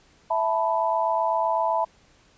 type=chord; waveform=sine; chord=E suspended fourth; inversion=none; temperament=equal; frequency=659.3 / 880 / 987.8 Hz; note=E5 / A5 / B5; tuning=0 / 0 / 0 cents; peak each=-25 dBFS; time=0.3-1.85 s; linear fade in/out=10 ms; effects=pink hiss -58 dBFS RMS until 2.37 s + resampled to 16000 Hz